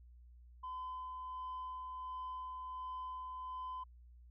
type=tone with tremolo; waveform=sine; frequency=1018 Hz; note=C6; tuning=48 cents flat; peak=-39 dBFS; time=0.63-3.84 s; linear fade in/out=10 ms; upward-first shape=sine; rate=1.4 Hz; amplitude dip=30%; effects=tanh soft clip ceiling -39 dBFS + added 60 Hz sine -56 dBFS peak until 4.3 s